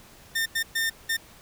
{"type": "tone bursts at uneven times", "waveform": "sawtooth", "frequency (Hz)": 1811, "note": "A6", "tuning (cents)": 49, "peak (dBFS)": -20, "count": 4, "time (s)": [[0.35, 0.46], [0.55, 0.63], [0.75, 0.9], [1.09, 1.17]], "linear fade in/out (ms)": 10, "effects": ["pink hiss -51 dBFS RMS until 1.41 s"]}